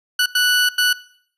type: tone bursts at uneven times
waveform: 20% pulse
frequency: 1480 Hz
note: F#6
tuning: in tune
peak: -9 dBFS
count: 3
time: 0.19-0.26 / 0.35-0.69 / 0.78-0.93 s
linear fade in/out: 5 ms
effects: noise-tail reverb RT60 0.6 s tail -19 dB re dry + resampled to 32000 Hz